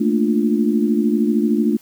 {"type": "chord", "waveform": "sine", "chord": "Bb major seventh", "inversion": "third", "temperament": "equal", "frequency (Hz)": [220, 233.1, 293.7, 349.2], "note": ["A3", "Bb3", "D4", "F4"], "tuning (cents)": [0, 0, 0, 0], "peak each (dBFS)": [-17, -22, -20, -22], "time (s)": [0, 1.77], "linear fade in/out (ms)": 10, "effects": ["white hiss -50 dBFS RMS until 1.81 s"]}